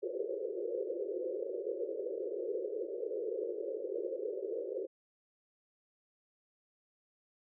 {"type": "band-pass noise", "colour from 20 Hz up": "white", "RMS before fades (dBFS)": -38, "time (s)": [0.02, 4.87], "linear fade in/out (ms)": 20, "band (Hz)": [350, 540], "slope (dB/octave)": 96, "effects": []}